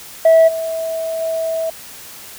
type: tone with level steps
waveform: sine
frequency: 651 Hz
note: E5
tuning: 22 cents flat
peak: -4 / -19 / -17 dBFS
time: 0.25-1.7 s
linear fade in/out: 5 ms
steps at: 0.47 / 1.2 s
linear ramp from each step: 20 ms
effects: tanh soft clip ceiling -5 dBFS + white hiss -36 dBFS RMS until 2.38 s